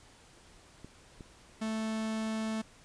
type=clicks; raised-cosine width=3 ms; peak=-33 dBFS; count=2; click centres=0.846 / 1.208 s
type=tone; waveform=45% pulse; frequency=220 Hz; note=A3; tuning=in tune; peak=-32 dBFS; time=1.61-2.62 s; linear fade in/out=10 ms
effects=pink hiss -58 dBFS RMS until 2.84 s + resampled to 22050 Hz